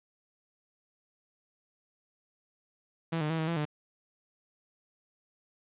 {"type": "tone with pitch steps", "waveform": "sawtooth", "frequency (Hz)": [164.7, 151.8, 162.4, 158.9, 168.3, 149.8], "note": ["E3", "D#3", "E3", "D#3", "E3", "D3"], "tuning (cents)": [-1, -42, -26, 37, 36, 35], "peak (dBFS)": -25, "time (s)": [3.12, 3.654], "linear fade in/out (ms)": 10, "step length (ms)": 89, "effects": ["resampled to 8000 Hz", "10-bit"]}